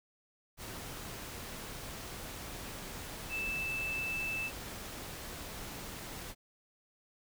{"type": "tone in noise", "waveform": "sine", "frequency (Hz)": 2637, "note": "E7", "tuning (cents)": 0, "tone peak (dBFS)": -34, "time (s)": [3.29, 4.51], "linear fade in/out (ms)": 50, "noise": "pink", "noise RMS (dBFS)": -44, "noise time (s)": [0.57, 6.35], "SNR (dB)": 7, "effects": []}